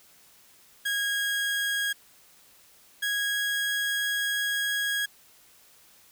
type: tone pair in turn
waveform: 30% pulse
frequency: 1641 / 1650.5 Hz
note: G#6 / G#6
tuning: -21 / -11 cents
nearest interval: unison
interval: 10 cents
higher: second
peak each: -23 / -23 dBFS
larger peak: neither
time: 0.85-1.93 / 3.02-5.06 s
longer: second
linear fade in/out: 10 ms
effects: white hiss -57 dBFS RMS until 6.11 s